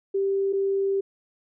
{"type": "tone pair in turn", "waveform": "sine", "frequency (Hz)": [392, 392], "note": ["G4", "G4"], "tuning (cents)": [0, 0], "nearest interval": "unison", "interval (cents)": 0, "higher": "neither", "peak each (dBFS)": -21, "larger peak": "neither", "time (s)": [[0.14, 0.53], [0.53, 1.01]], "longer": "second", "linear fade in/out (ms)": 10, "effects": []}